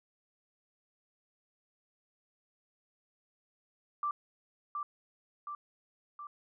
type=tone with echo; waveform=sine; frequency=1174.7 Hz; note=D6; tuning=in tune; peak=-30 dBFS; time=4.03-4.11 s; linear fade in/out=2 ms; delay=720 ms; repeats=3; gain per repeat=-4 dB; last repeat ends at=6.27 s; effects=none